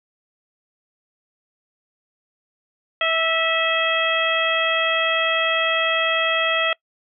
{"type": "harmonic tone with a mistuned harmonic", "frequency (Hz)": 650, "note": "E5", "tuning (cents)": -24, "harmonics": [1, 2, 3, 4, 5], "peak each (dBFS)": [-24, -24, -24, -24, -24], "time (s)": [3.01, 6.73], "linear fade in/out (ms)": 2, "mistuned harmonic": 2, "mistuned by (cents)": 25, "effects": ["noise-tail reverb RT60 0.1 s tail -24 dB re dry"]}